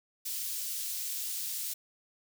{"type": "high-pass noise", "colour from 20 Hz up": "white", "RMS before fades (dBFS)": -36, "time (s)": [0.25, 1.74], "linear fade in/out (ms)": 10, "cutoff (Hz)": 4100, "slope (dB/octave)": 12, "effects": []}